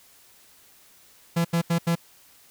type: tone bursts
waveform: 45% pulse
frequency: 168.7 Hz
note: E3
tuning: 40 cents sharp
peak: -20 dBFS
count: 4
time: 1.36-1.955 s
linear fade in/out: 10 ms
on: 88 ms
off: 81 ms
effects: white hiss -55 dBFS RMS until 2.5 s